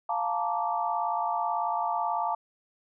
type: chord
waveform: sine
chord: Bb major seventh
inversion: second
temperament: just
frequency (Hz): 699.2 / 874.1 / 932.3 / 1165.4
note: F5 / A5 / Bb5 / D6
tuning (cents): +2 / -12 / 0 / -14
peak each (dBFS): -31 / -30 / -33 / -33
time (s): 0.09-2.35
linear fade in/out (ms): 5
effects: none